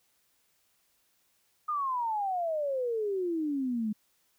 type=exponential sweep; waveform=sine; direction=down; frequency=1244.5 to 207.7 Hz; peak=-28 dBFS; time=1.68-3.93 s; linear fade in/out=10 ms; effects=white hiss -71 dBFS RMS until 4.38 s